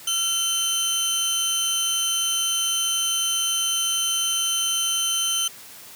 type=tone pair together; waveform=20% pulse; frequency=1371 / 3078 Hz; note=F6 / G7; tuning=-32 / -32 cents; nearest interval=octave + major second; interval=1400 cents; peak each=-28 / -16 dBFS; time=0.07-5.48 s; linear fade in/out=5 ms; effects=white hiss -43 dBFS RMS until 5.95 s + high-pass 80 Hz 12 dB/octave